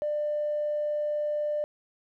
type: tone with tanh clipping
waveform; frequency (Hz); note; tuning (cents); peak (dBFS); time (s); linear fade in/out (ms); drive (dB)
triangle; 596; D5; +25; -26; 0.02-1.64; 0; 4
effects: none